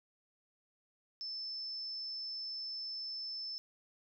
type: tone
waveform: sine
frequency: 5274 Hz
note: E8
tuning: in tune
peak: -39 dBFS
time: 1.21-3.58 s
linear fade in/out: 0 ms
effects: none